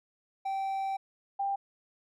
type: tone pair in turn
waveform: triangle / sine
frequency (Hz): 777 / 792.4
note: G5 / G5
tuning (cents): -16 / +18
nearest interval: unison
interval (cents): 34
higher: second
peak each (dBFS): -28 / -28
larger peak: neither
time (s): 0.45-0.97 / 1.39-1.56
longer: first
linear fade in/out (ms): 10
effects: none